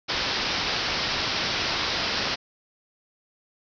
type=low-pass noise; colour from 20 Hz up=white; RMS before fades=-27 dBFS; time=0.08-2.36 s; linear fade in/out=20 ms; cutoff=5500 Hz; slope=96 dB/octave; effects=none